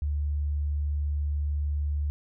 sine tone, 73.2 Hz, D2, 5 cents flat, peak -25 dBFS, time 0.02-2.1 s, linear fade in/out 0 ms, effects none

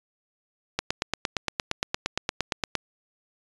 click train, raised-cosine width 0.2 ms, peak -7 dBFS, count 18, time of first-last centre 0.79-2.753 s, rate 8.66 Hz, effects resampled to 22050 Hz

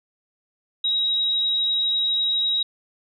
sine tone, 3822 Hz, A#7, 43 cents sharp, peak -19 dBFS, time 0.84-2.63 s, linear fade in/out 5 ms, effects none

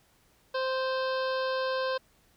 harmonic tone, 522 Hz, C5, 4 cents flat, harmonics 1 / 2 / 3 / 5 / 6 / 7 / 8 / 9 / 10, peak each -29 / -34 / -36 / -45 / -45 / -46 / -44 / -47 / -50 dBFS, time 0.54-1.98 s, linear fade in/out 10 ms, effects pink hiss -65 dBFS RMS until 2.36 s

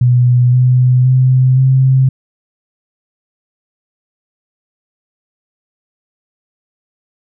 sine tone with pitch steps, 123.47 / 126.21 / 129.01 / 131.87 Hz, B2 / B2 / C3 / C3, 0 / +38 / -24 / +14 cents, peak -6 dBFS, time 0.01-2.09 s, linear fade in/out 5 ms, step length 520 ms, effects none

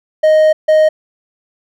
triangle tone bursts at uneven times, 622.3 Hz, D#5, in tune, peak -4 dBFS, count 2, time 0.23-0.53 / 0.68-0.89 s, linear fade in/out 10 ms, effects none

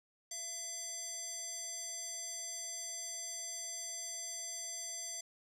square tone with band-pass filter, 676 Hz, E5, 43 cents sharp, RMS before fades -43 dBFS, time 0.31-5.21 s, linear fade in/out 5 ms, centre 6800 Hz, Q 6.4, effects none

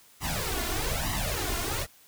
pink noise with flanger, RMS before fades -30 dBFS, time 0.2-1.87 s, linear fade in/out 50 ms, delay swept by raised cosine 1 to 2.9 ms, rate 1.1 Hz, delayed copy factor +0.85, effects white hiss -57 dBFS RMS until 2.07 s

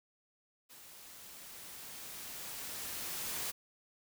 white noise with level ramp, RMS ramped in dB -55 to -38 dBFS, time 0.69-3.52 s, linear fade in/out 20 ms, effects none

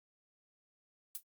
violet noise with exponential decay, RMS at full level -36 dBFS, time 1.15-1.23 s, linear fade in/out 1 ms, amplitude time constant 17 ms, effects Opus 48 kbps

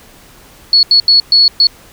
sine tone bursts at uneven times, 4385 Hz, C#8, 20 cents flat, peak -4 dBFS, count 5, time 0.73-0.83 / 0.91-1 / 1.08-1.2 / 1.32-1.48 / 1.6-1.67 s, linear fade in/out 2 ms, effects pink hiss -41 dBFS RMS until 1.92 s

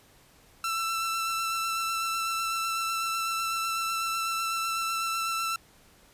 sawtooth tone with vibrato, 1336 Hz, E6, 23 cents sharp, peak -24 dBFS, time 0.64-5.56 s, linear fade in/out 2 ms, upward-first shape sine, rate 8 Hz, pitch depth 14 cents each way, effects pink hiss -58 dBFS RMS until 6.13 s + resampled to 32000 Hz

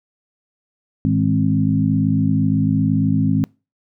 harmonic tone with a mistuned harmonic, 53 Hz, G#1, 36 cents sharp, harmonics 2 / 3 / 4 / 5, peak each -21 / -19 / -20 / -19 dBFS, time 1.05-3.44 s, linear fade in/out 0 ms, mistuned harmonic 4, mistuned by -40 cents, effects noise-tail reverb RT60 0.3 s tail -26 dB re dry

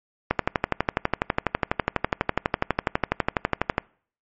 click train, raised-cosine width 0.5 ms, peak -4 dBFS, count 43, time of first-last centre 0.31-3.781 s, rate 12.1 Hz, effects noise-tail reverb RT60 0.5 s tail -25 dB re dry + MP3 32 kbps

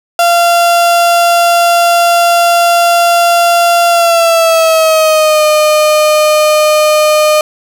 35% pulse tone with pitch glide, 689 to 610.3 Hz, F5 to D#5, -24 to -34 cents, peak -4 dBFS, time 0.19-7.41 s, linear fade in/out 2 ms, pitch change -210 cents, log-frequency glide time 3.89-5.44 s, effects none

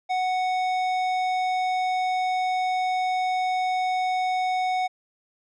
triangle tone with tanh clipping, 740 Hz, F#5, in tune, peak -24 dBFS, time 0.09-4.88 s, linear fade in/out 20 ms, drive 17 dB, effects none

